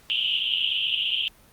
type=band-pass noise; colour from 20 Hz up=white; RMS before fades=-25 dBFS; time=0.1-1.28 s; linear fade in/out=0 ms; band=2800 to 3200 Hz; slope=96 dB/octave; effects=pink hiss -55 dBFS RMS until 1.52 s + Opus 48 kbps